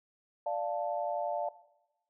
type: chord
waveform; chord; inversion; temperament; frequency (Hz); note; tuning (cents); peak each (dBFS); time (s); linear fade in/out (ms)
sine; D minor; none; equal; 587.3 / 698.5 / 880; D5 / F5 / A5; 0 / 0 / 0; -34 / -34 / -37; 0.46-1.49; 5
effects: noise-tail reverb RT60 0.9 s tail -17 dB re dry